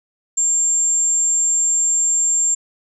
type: tone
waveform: sine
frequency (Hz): 7370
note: A#8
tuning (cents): -21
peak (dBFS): -14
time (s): 0.37-2.55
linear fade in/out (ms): 10
effects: none